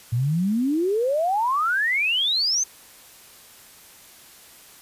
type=exponential sweep; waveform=sine; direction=up; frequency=112.8 to 6410 Hz; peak=-19 dBFS; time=0.12-2.64 s; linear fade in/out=10 ms; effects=white hiss -48 dBFS RMS until 4.81 s + resampled to 32000 Hz